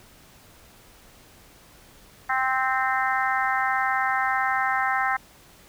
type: harmonic tone with a mistuned harmonic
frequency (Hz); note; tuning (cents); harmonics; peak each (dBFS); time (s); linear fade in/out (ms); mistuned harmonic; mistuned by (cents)
261.6; C4; 0; 3 / 4 / 5 / 6 / 7 / 8; -26 / -29 / -28 / -29 / -28 / -33; 2.29-5.17; 10; 8; -18
effects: pink hiss -52 dBFS RMS until 5.68 s

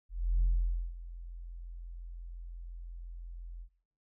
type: tone with ADSR envelope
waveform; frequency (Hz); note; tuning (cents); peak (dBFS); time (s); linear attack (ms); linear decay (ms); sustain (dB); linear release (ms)
sine; 42.87; F1; -31; -22; 0.09-3.69; 330; 510; -19; 75
effects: noise-tail reverb RT60 0.7 s tail -24 dB re dry + tanh soft clip ceiling -21 dBFS

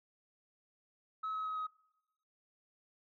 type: tone with pitch steps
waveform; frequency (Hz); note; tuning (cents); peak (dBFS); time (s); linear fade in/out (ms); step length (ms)
sine; 1288 / 1279.8 / 1271.7 / 1263.7; E6 / D#6 / D#6 / D#6; -41 / +48 / +37 / +26; -34; 1.23-1.67; 10; 110
effects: noise-tail reverb RT60 0.9 s tail -23 dB re dry + tanh soft clip ceiling -33 dBFS

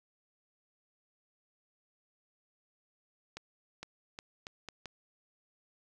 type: accelerating click train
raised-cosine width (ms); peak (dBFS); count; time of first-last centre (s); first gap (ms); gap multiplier
0.2; -25; 6; 3.37-4.857; 460; 0.78
effects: none

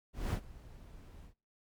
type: noise with ADSR envelope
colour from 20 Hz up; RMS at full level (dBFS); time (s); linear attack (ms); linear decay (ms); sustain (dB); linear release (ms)
brown; -30; 0.13-1.34; 200; 70; -22; 89
effects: noise-tail reverb RT60 0.3 s tail -22 dB re dry + MP3 96 kbps

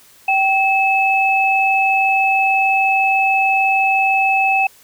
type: tone pair together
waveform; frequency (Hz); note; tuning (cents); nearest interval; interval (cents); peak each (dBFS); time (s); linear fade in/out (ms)
sine; 774.7 / 2601; G5 / E7; -21 / -24; octave + major sixth; 2097; -15; 0.28-4.67; 5
effects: white hiss -48 dBFS RMS until 4.83 s

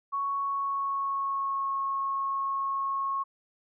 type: tone with pitch glide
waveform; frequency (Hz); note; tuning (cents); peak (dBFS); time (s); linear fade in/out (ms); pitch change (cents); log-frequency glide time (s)
sine; 1111 to 1093.2; C#6 to C#6; +4 to -24; -27; 0.12-3.24; 20; -28; 0.36-1.74
effects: none

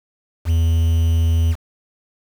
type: tone with quantisation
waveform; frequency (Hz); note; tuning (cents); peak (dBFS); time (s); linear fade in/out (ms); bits
triangle; 82.41; E2; 0; -11; 0.45-1.56; 50; 6
effects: none

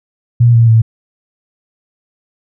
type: tone with pitch steps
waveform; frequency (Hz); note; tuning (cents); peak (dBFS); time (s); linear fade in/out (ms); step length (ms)
sine; 119.1 / 115.84 / 112.68; A#2 / A#2 / A2; +38 / -10 / +42; -4; 0.4-0.82; 10; 140
effects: none

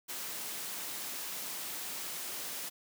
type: high-pass noise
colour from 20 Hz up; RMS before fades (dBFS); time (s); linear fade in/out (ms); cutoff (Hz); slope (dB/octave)
white; -40; 0.08-2.7; 20; 160; 12
effects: none

